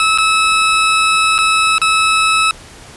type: tone with dropouts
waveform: 20% pulse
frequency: 1300 Hz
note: E6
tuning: 24 cents flat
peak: -5 dBFS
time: 0-2.51 s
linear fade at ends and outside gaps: 1 ms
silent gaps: 0.177-0.184 / 1.381-1.387 / 1.782-1.816 s
effects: pink hiss -37 dBFS RMS until 2.96 s + resampled to 24000 Hz